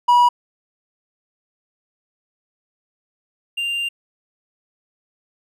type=tone pair in turn; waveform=triangle; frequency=970 / 2790 Hz; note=B5 / F7; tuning=-31 / -2 cents; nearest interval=octave + tritone; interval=1829 cents; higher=second; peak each=-8 / -19 dBFS; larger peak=first; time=0.08-0.29 / 3.57-3.89 s; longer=second; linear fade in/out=10 ms; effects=none